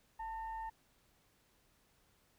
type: tone with frequency modulation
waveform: sine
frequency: 890 Hz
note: A5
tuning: 20 cents sharp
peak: -40 dBFS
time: 0.19-0.7 s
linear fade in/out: 10 ms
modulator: 937 Hz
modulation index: 0.42
effects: pink hiss -72 dBFS RMS until 2.38 s